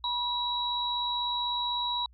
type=tone pair together; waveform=sine; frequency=972 / 3888 Hz; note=B5 / B7; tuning=-28 / -28 cents; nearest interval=2 octaves; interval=2400 cents; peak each=-31 / -30 dBFS; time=0.04-2.06 s; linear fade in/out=2 ms; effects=added 60 Hz sine -54 dBFS peak until 2.13 s